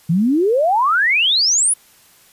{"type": "exponential sweep", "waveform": "sine", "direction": "up", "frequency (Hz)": [155.56, 10540], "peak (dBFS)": -12, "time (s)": [0.09, 1.74], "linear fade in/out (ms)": 10, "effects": ["white hiss -50 dBFS RMS until 2.32 s", "resampled to 32000 Hz"]}